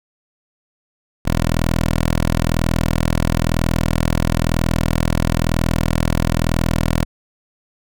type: tone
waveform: 10% pulse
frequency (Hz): 41.02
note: E1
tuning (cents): -8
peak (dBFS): -7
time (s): 1.25-7.05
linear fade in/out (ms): 10
effects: none